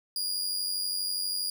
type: tone with amplitude modulation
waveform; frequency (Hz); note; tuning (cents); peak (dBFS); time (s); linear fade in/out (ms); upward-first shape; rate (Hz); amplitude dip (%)
sawtooth; 4852; D#8; -44; -24; 0.16-1.5; 2; sine; 92.4; 45
effects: none